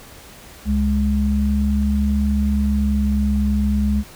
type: tone pair together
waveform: sine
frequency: 69.35 / 207.7 Hz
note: C#2 / G#3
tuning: +1 / 0 cents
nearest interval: octave + perfect fifth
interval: 1899 cents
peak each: -18 dBFS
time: 0.65-4.04 s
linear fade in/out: 50 ms
effects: pink hiss -42 dBFS RMS until 4.15 s